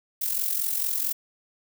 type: noise with amplitude modulation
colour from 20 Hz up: violet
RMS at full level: -24 dBFS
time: 0.21-1.13 s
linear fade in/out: 10 ms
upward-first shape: sine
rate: 44.5 Hz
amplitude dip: 65%
effects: none